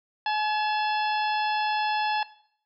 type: harmonic tone with a mistuned harmonic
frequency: 851 Hz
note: G#5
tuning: 42 cents sharp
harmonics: 1 / 2 / 3 / 4 / 5 / 6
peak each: -25 / -31 / -35 / -37 / -39 / -41 dBFS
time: 0.26-2.23 s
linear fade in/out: 2 ms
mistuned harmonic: 3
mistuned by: +77 cents
effects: noise-tail reverb RT60 0.6 s tail -17 dB re dry